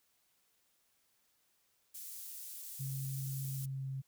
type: high-pass noise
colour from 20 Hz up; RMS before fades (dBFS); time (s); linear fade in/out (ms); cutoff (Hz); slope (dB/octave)
pink; -47; 1.94-3.66; 10; 10000; 12
type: tone with pitch glide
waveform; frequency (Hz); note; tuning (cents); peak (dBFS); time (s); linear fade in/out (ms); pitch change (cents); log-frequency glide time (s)
sine; 135.1 to 134.17; C#3 to C3; -44 to +44; -37; 2.79-4.02; 20; -12; 3.55-3.87
effects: white hiss -75 dBFS RMS until 4.07 s